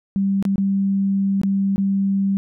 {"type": "tone with dropouts", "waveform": "sine", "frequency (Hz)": 196, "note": "G3", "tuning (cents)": 0, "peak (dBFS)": -16, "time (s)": [0.16, 2.37], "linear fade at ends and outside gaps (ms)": 0, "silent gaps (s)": [[0.426, 0.452], [0.558, 0.581], [1.415, 1.434], [1.76, 1.78]], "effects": []}